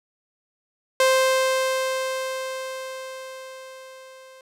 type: tone with level ramp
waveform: sawtooth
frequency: 523.3 Hz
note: C5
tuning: in tune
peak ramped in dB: -11 to -41 dBFS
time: 1-4.41 s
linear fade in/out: 2 ms
effects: low-pass 12000 Hz 12 dB/octave